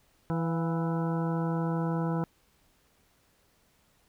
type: harmonic tone with a mistuned harmonic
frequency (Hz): 164.81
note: E3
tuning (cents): 0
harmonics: 1 / 2 / 3 / 4 / 5 / 6 / 8 / 9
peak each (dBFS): -28 / -35 / -37 / -42 / -41 / -40 / -43 / -49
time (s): 0.3-2.24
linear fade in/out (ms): 0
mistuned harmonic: 4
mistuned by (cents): +68
effects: pink hiss -67 dBFS RMS until 4.08 s